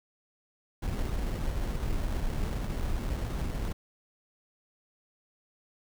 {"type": "noise with sample-and-hold", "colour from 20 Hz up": "brown", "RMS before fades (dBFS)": -31, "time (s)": [0.82, 3.73], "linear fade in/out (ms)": 10, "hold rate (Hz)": 2450, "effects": []}